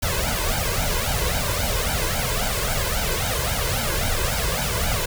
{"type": "noise with flanger", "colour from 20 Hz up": "pink", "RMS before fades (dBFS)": -23, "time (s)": [0.02, 5.06], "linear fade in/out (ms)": 10, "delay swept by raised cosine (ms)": [1.3, 2], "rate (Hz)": 3.7, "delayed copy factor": 0.9, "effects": []}